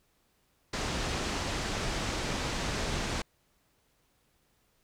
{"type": "low-pass noise", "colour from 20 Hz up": "pink", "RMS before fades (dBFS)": -33, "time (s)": [0.73, 3.22], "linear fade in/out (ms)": 5, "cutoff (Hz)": 7200, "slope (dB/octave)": 24, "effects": ["pink hiss -71 dBFS RMS until 4.83 s"]}